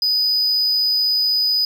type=tone; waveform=triangle; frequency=4978 Hz; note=D#8; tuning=in tune; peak=-14 dBFS; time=0.02-1.65 s; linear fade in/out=2 ms; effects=none